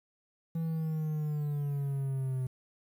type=linear sweep; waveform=triangle; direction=down; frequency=164.81 to 128.1 Hz; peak=-28 dBFS; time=0.55-2.47 s; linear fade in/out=5 ms; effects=10-bit